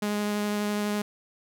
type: tone with vibrato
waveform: sawtooth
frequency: 207.7 Hz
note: G#3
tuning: in tune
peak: -22 dBFS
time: 0.02-1.02 s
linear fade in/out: 5 ms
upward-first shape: triangle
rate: 12 Hz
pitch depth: 10 cents each way
effects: none